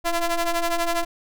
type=ring-modulated tone; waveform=sawtooth; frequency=338.9 Hz; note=E4; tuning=48 cents sharp; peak=-14 dBFS; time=0.04-1.05 s; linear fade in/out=20 ms; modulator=345 Hz; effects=none